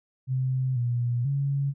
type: tone with pitch steps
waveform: sine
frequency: 129.9 / 120.7 / 139.6 Hz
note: C3 / B2 / C#3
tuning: -12 / -39 / +13 cents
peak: -23 dBFS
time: 0.27-1.74 s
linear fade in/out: 50 ms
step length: 490 ms
effects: none